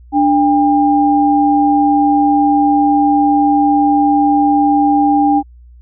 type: tone pair together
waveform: sine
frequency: 293.7 / 801.5 Hz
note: D4 / G5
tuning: 0 / +38 cents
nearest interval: octave + perfect fourth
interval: 1738 cents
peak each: -11 dBFS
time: 0.12-5.43 s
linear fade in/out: 50 ms
effects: added 60 Hz sine -37 dBFS peak until 5.81 s